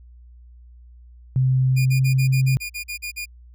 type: tone with pitch glide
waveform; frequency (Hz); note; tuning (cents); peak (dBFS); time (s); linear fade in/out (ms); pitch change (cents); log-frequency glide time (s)
sine; 130 to 131.74; C3 to C3; -11 to +12; -15; 1.36-2.57; 0; +23; 1.85-1.98
type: tone bursts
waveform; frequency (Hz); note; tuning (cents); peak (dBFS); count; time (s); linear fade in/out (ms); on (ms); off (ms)
sawtooth; 2429; D#7; -42; -24; 11; 1.76-3.258; 20; 98; 42
effects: added 60 Hz sine -43 dBFS peak until 3.54 s